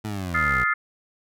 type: linear sweep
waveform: 20% pulse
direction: down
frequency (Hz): 110 to 58.3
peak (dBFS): -23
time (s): 0.04-0.64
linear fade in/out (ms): 10
type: chord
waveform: sine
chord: F dominant seventh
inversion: third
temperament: just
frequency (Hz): 1257.2 / 1396.9 / 1746.1 / 2095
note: Eb6 / F6 / A6 / C7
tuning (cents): +18 / 0 / -14 / +2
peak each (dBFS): -25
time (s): 0.34-0.74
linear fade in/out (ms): 10
effects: none